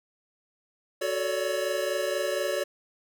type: chord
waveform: square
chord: D major seventh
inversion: first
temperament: equal with one note detuned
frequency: 370 / 440 / 563.1 / 587.3 Hz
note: F#4 / A4 / C#5 / D5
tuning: 0 / 0 / +27 / 0 cents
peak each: -34 / -35 / -30 / -34 dBFS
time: 1.01-2.64 s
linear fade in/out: 10 ms
effects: none